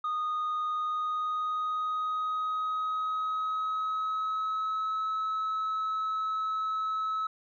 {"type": "tone with pitch glide", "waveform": "sine", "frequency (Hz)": [1235, 1294.2], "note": ["D#6", "E6"], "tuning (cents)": [-13, -32], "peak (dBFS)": -26, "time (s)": [0.04, 7.27], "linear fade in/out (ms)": 5, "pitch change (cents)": 81, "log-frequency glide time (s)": [0.69, 5.05], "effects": ["tanh soft clip ceiling -27 dBFS"]}